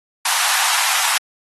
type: high-pass noise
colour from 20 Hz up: pink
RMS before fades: -18 dBFS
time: 0.25-1.18 s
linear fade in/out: 5 ms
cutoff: 770 Hz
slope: 48 dB/octave
effects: AAC 32 kbps